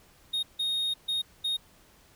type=tone bursts at uneven times; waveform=triangle; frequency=3718 Hz; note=A#7; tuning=5 cents flat; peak=-25 dBFS; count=4; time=0.33-0.43 / 0.59-0.94 / 1.08-1.22 / 1.44-1.57 s; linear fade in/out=10 ms; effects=pink hiss -59 dBFS RMS until 2.15 s